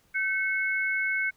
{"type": "tone pair together", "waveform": "sine", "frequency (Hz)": [1537.5, 2192], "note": ["G6", "C#7"], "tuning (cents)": [-34, -20], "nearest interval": "tritone", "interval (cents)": 614, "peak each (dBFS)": [-28, -27], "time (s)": [0.14, 1.31], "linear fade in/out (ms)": 20, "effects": ["pink hiss -65 dBFS RMS until 1.36 s"]}